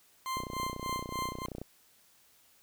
40% pulse tone with tremolo, 1046 Hz, C6, 1 cent flat, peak -31 dBFS, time 0.26-1.46 s, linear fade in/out 0 ms, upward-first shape sine, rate 3.4 Hz, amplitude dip 85%
click train, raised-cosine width 2 ms, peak -26 dBFS, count 39, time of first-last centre 0.37-1.616 s, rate 30.5 Hz
effects white hiss -64 dBFS RMS until 2.62 s

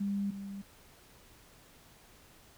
sine tone pair in turn, 200 / 197.93 Hz, G3 / G3, +35 / +17 cents, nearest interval unison, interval 18 cents, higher first, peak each -30 / -39 dBFS, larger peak first, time 0-0.31 / 0.31-0.62 s, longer neither, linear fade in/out 10 ms, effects pink hiss -59 dBFS RMS until 2.57 s

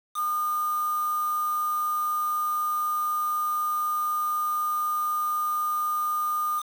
sine tone with quantisation, 1216 Hz, D#6, 40 cents flat, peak -24 dBFS, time 0.14-6.63 s, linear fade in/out 50 ms, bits 6, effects none

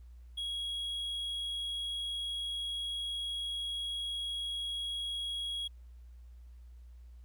triangle tone, 3313 Hz, G#7, 5 cents flat, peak -33 dBFS, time 0.37-5.68 s, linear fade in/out 10 ms, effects added 60 Hz sine -49 dBFS peak until 7.24 s + pink hiss -75 dBFS RMS until 7.24 s

